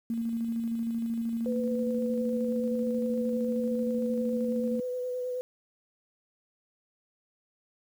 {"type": "tone with tremolo", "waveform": "sine", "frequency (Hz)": 230, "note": "A#3", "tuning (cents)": -23, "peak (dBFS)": -27, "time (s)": [0.1, 4.8], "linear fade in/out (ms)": 2, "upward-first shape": "square", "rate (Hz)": 13, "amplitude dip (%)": 25}
{"type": "tone with vibrato", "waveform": "sine", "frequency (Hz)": 500, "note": "B4", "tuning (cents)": 21, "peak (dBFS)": -30, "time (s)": [1.46, 5.41], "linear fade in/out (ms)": 0, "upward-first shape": "sine", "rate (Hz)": 9.5, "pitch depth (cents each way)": 18}
{"effects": ["9-bit"]}